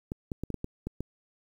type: clicks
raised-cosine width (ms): 3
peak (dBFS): -20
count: 8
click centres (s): 0.119 / 0.318 / 0.436 / 0.503 / 0.543 / 0.644 / 0.87 / 1.006
effects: 9-bit